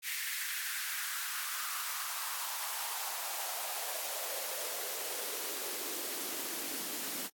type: noise with high-pass filter sweep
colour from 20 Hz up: white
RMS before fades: -38 dBFS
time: 0.02-7.3 s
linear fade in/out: 50 ms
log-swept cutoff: 2000 to 240 Hz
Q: 3.1
effects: AAC 64 kbps